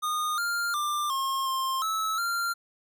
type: tone with pitch steps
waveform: square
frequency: 1228 / 1399 / 1188 / 1074 / 1059 / 1302 / 1385 Hz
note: D#6 / F6 / D6 / C6 / C6 / E6 / F6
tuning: -23 / +3 / +20 / +45 / +21 / -22 / -15 cents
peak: -27 dBFS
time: 0.02-2.54 s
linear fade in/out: 20 ms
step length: 360 ms
effects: none